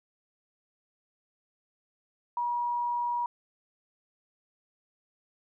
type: tone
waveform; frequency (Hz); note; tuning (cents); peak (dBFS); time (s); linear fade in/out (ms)
sine; 960; B5; -49; -27; 2.37-3.26; 2
effects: none

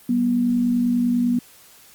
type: tone pair together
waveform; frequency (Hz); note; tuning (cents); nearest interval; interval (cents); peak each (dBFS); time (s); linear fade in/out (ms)
sine; 192.6 / 242.7; G3 / B3; -30 / -30; major third; 400; -26 / -17; 0.09-1.39; 5
effects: white hiss -49 dBFS RMS until 1.94 s + Opus 32 kbps

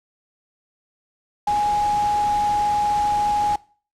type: tone in noise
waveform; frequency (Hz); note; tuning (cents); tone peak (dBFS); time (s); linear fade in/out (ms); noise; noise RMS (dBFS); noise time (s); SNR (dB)
sine; 830.6; G#5; 0; -17; 1.47-3.56; 5; pink; -34; 1.47-3.56; +14
effects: noise-tail reverb RT60 0.4 s tail -21 dB re dry + low-pass 8000 Hz 12 dB/octave

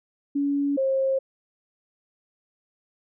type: tone pair in turn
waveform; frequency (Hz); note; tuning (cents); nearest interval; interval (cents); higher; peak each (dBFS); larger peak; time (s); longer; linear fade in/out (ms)
sine; 283.2 / 534.6; C#4 / C5; +37 / +37; major seventh; 1100; second; -21 / -20; second; 0.35-0.77 / 0.77-1.19; neither; 10
effects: none

